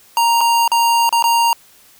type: tone with dropouts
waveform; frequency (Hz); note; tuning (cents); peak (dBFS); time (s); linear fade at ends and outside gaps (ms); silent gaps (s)
square; 932.3; A#5; 0; -12; 0.17-1.53; 1; 0.408-0.412 / 0.678-0.717 / 1.092-1.126 / 1.225-1.24
effects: white hiss -48 dBFS RMS until 1.99 s